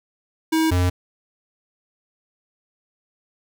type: tone pair in turn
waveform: square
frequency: 320.2 / 89.85 Hz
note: D#4 / F2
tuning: +50 / +50 cents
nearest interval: octave + minor seventh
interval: 2200 cents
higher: first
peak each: -17 dBFS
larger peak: neither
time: 0.52-0.71 / 0.71-0.9 s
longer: neither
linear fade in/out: 10 ms
effects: none